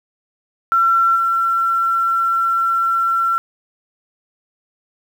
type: tone with level steps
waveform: sine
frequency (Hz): 1354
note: E6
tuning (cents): +46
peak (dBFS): -11 / -14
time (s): 0.72-3.38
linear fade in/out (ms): 0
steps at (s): 1.15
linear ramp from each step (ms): 20
effects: 7-bit